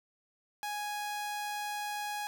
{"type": "tone", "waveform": "sawtooth", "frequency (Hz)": 830.6, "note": "G#5", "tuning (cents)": 0, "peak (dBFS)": -31, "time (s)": [0.63, 2.27], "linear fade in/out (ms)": 0, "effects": []}